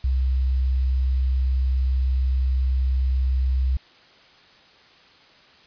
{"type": "tone with quantisation", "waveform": "sine", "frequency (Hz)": 64.8, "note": "C2", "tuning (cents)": -16, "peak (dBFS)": -18, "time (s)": [0.04, 3.77], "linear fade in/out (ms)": 5, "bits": 8, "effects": ["white hiss -52 dBFS RMS until 5.66 s", "resampled to 11025 Hz"]}